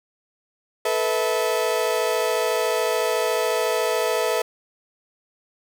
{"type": "chord", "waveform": "35% pulse", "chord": "A suspended second", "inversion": "none", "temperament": "equal with one note detuned", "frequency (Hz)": [440, 493.9, 648.7], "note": ["A4", "B4", "E5"], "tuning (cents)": [0, 0, -28], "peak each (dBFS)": -23, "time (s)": [0.85, 4.42], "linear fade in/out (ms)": 5, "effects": []}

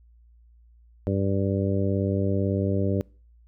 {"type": "harmonic tone", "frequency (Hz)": 98, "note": "G2", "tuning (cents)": 0, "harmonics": [1, 2, 3, 4, 5, 6], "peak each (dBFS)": [-25, -28, -30, -31, -32, -33], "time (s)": [1.07, 3.01], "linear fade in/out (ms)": 0, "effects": ["noise-tail reverb RT60 0.4 s tail -26 dB re dry", "added 58 Hz sine -52 dBFS peak until 3.47 s"]}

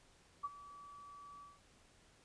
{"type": "tone with ADSR envelope", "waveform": "sine", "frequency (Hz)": 1148, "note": "D6", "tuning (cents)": -40, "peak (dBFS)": -35, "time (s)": [0.43, 1.6], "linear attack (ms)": 18, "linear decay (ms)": 32, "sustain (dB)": -17, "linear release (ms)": 180, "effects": ["pink hiss -67 dBFS RMS until 2.24 s", "resampled to 22050 Hz"]}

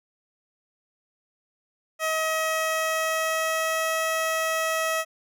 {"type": "tone with pitch glide", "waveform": "15% pulse", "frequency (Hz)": [636, 643], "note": ["D#5", "E5"], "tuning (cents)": [38, -43], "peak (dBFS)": -17, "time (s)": [1.99, 5.05], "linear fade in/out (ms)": 50, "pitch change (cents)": 19, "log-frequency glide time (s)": [2.22, 3.92], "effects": []}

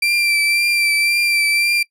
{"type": "tone with vibrato", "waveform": "35% pulse", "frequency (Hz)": 2353, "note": "D7", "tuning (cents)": 3, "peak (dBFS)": -12, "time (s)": [0.02, 1.83], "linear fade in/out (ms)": 5, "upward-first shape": "triangle", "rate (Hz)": 1.9, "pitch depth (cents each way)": 29, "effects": ["noise-tail reverb RT60 0.1 s tail -23 dB re dry", "low-pass 12000 Hz 12 dB/octave"]}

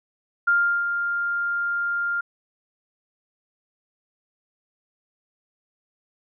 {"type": "tone with ADSR envelope", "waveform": "sine", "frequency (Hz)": 1400, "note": "F6", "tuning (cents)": 4, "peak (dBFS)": -15, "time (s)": [0.47, 2.21], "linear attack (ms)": 10, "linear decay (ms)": 360, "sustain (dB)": -7, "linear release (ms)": 7, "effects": []}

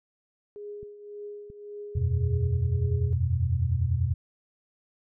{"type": "tone with tremolo", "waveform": "sine", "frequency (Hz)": 413, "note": "G#4", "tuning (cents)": -10, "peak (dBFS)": -35, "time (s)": [0.56, 3.13], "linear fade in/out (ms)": 0, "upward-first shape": "triangle", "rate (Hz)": 1.8, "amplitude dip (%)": 70}
{"type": "click train", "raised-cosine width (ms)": 5, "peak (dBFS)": -34, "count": 4, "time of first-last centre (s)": [0.83, 2.843], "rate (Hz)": 1.49}
{"type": "chord", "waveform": "sine", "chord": "E suspended second", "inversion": "none", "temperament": "equal", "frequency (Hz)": [82.41, 92.5, 123.47], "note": ["E2", "F#2", "B2"], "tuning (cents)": [0, 0, 0], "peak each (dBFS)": -27, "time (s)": [1.95, 4.14], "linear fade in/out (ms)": 10}
{"effects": []}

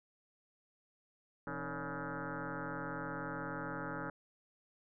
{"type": "tone with frequency modulation", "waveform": "sine", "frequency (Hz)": 554.4, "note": "C#5", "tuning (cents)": 0, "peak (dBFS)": -38, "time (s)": [1.47, 4.1], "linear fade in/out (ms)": 2, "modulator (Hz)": 144, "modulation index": 7.1, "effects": []}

